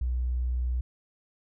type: tone with tanh clipping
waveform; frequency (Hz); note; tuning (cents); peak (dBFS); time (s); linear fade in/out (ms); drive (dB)
triangle; 61.74; B1; 0; -25; 0.01-0.81; 5; 3
effects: none